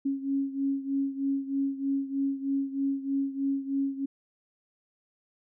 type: beating tone pair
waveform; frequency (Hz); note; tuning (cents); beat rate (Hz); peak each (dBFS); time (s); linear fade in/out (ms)
sine; 273.8 / 277; C#4 / C#4; -21 / -1; 3.2; -28 / -32; 0.05-4.06; 10
effects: none